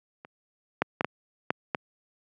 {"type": "clicks", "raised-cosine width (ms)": 0.5, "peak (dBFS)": [-28, -7, -10, -11, -9, -11], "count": 6, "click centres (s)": [0.249, 0.82, 1.009, 1.046, 1.505, 1.748], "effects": ["high-pass 150 Hz 12 dB/octave"]}